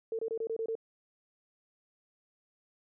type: tone bursts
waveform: sine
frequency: 450.1 Hz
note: A4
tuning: 39 cents sharp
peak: -31 dBFS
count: 7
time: 0.12-0.753 s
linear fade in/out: 2 ms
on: 69 ms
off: 25 ms
effects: none